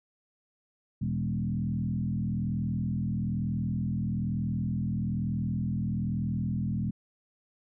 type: tone with frequency modulation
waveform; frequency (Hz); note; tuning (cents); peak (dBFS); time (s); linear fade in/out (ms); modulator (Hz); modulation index
sine; 161.2; E3; -38; -27; 1.01-6.91; 10; 41.1; 1.7
effects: none